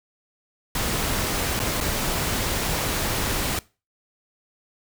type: noise with dropouts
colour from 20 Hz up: pink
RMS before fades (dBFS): -25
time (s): 0.75-3.59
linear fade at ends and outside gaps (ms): 2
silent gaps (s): 1.593-1.6 / 1.804-1.809
effects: noise-tail reverb RT60 0.3 s tail -21 dB re dry